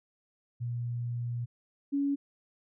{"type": "tone pair in turn", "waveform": "sine", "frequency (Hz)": [119.8, 281.3], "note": ["A#2", "C#4"], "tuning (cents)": [48, 26], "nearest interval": "octave + minor third", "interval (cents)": 1478, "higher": "second", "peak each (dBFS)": [-31, -26], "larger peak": "second", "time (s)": [[0.6, 1.46], [1.92, 2.16]], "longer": "first", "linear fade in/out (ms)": 20, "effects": []}